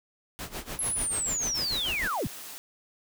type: noise with tremolo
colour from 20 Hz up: pink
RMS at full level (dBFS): -35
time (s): 0.39-2.08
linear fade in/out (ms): 0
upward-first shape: sine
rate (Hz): 6.8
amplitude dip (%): 85
type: linear sweep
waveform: sine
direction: down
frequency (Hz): 11170 to 71.2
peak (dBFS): -27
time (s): 0.79-2.27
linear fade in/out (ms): 0
type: high-pass noise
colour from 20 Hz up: white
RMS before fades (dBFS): -42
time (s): 1.55-2.58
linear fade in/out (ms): 0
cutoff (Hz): 190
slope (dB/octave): 12
effects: none